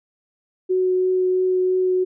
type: tone with vibrato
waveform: sine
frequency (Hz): 369.5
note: F#4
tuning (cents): -2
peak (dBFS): -16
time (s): 0.69-2.05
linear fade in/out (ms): 20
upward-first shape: triangle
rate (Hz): 3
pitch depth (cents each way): 9
effects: none